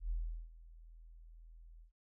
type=tone with ADSR envelope; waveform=sine; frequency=41 Hz; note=E1; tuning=9 cents flat; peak=-33 dBFS; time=0-1.92 s; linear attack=100 ms; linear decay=390 ms; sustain=-20 dB; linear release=110 ms; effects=none